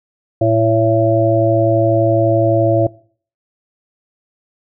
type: harmonic tone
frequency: 111.8 Hz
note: A2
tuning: 28 cents sharp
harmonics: 1 / 3 / 5 / 6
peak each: -16 / -16 / -16 / -16 dBFS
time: 0.41-2.87 s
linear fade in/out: 5 ms
effects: noise-tail reverb RT60 0.5 s tail -22 dB re dry